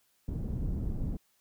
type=low-pass noise; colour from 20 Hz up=pink; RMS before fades=-33 dBFS; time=0.28-1.17 s; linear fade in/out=5 ms; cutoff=200 Hz; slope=12 dB/octave; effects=white hiss -71 dBFS RMS until 1.4 s